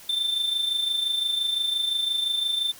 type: tone with amplitude modulation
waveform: triangle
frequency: 3561 Hz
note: A7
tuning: 20 cents sharp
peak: -19 dBFS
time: 0.09-2.72 s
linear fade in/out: 5 ms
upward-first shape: sine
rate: 25.8 Hz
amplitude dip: 55%
effects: white hiss -47 dBFS RMS until 2.79 s